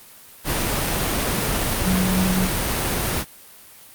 sine tone in noise, 185.4 Hz, F#3, 4 cents sharp, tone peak -18 dBFS, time 1.83-2.5 s, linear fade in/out 50 ms, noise pink, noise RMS -22 dBFS, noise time 0.44-3.25 s, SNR +1 dB, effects white hiss -45 dBFS RMS until 3.94 s + Opus 32 kbps

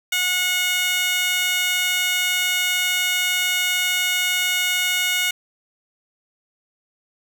15% pulse tone with high-pass filter, 727 Hz, F#5, 31 cents flat, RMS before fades -21 dBFS, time 0.12-5.31 s, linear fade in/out 5 ms, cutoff 2400 Hz, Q 1.1, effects none

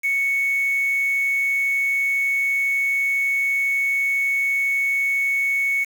sine tone with quantisation, 2217 Hz, C#7, in tune, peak -18 dBFS, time 0.03-5.85 s, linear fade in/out 20 ms, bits 6, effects none

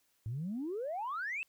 sine exponential sweep, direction up, 103.83 to 2723 Hz, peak -34 dBFS, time 0.26-1.43 s, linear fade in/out 0 ms, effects tanh soft clip ceiling -31 dBFS + white hiss -74 dBFS RMS until 1.48 s

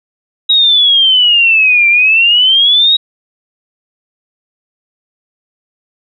sine exponential two-way sweep, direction down then up, 3831 to 2349 to 3831 Hz, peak -5 dBFS, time 0.49-2.97 s, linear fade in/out 10 ms, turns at 1.88 s, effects none

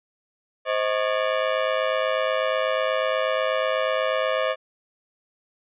sawtooth ring-modulated tone, 577 Hz, D5, 31 cents flat, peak -14 dBFS, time 0.65-4.56 s, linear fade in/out 50 ms, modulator 54.1 Hz, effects resampled to 8000 Hz

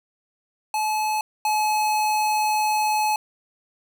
square tone pair in turn, 859 / 854.1 Hz, A5 / G#5, -42 / +48 cents, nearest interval unison, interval 10 cents, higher first, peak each -22 / -20 dBFS, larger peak second, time 0.74-1.21 / 1.45-3.16 s, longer second, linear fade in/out 2 ms, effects none

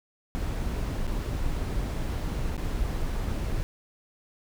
brown noise with dropouts, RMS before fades -29 dBFS, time 0.35-3.63 s, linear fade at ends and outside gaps 0 ms, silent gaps 1.068-1.076 / 2.566-2.578 s, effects none

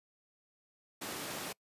pink high-pass noise, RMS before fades -41 dBFS, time 1.01-1.53 s, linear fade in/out 10 ms, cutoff 210 Hz, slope 12 dB/octave, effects noise-tail reverb RT60 0.1 s tail -26 dB re dry + resampled to 32000 Hz

